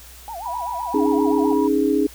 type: tone with vibrato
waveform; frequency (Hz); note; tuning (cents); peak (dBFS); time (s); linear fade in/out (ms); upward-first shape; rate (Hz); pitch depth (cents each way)
sine; 790; G5; +13; -29; 0.28-1.53; 0; sine; 7.7; 280
type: tone with pitch glide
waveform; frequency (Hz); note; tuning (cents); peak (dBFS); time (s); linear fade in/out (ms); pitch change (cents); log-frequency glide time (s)
sine; 975 to 966; B5 to B5; -23 to -39; -25; 0.45-1.68; 10; -16; 0.86-1.17
type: chord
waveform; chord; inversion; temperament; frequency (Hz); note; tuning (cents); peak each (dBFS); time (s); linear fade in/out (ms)
sine; C# suspended second; none; equal with one note detuned; 276.1 / 311.1 / 415.3; C#4 / D#4 / G#4; -7 / 0 / 0; -20; 0.94-2.07; 5
effects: added 60 Hz sine -44 dBFS peak until 2.14 s + white hiss -44 dBFS RMS until 2.14 s